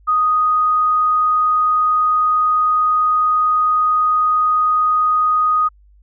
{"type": "tone", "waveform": "sine", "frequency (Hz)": 1244.5, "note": "D#6", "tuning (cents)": 0, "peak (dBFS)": -12, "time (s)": [0.07, 5.69], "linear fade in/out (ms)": 20, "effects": ["added 50 Hz sine -46 dBFS peak until 6.02 s"]}